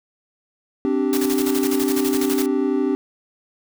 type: chord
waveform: triangle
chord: C suspended second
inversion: none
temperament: equal with one note detuned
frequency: 261.6 / 293.7 / 388.8 Hz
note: C4 / D4 / G4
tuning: 0 / 0 / -14 cents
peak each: -20 dBFS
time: 0.85-2.95 s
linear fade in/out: 0 ms
type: noise with tremolo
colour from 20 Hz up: white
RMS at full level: -27 dBFS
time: 1.13-2.46 s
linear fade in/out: 0 ms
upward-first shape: square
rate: 12 Hz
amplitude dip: 65%
effects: none